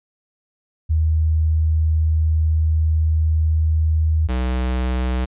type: tone pair in turn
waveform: sine / square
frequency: 79 / 62.99 Hz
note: D#2 / B1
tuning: +27 / +35 cents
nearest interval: major third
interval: 392 cents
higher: first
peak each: -14 / -19 dBFS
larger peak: first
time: 0.89-4.28 / 4.28-5.26 s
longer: first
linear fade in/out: 20 ms
effects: resampled to 8000 Hz